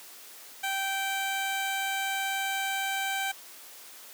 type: tone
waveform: 15% pulse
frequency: 779 Hz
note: G5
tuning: 11 cents flat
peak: -22 dBFS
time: 0.63-3.32 s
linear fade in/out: 10 ms
effects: white hiss -48 dBFS RMS until 4.13 s + high-pass 300 Hz 12 dB/octave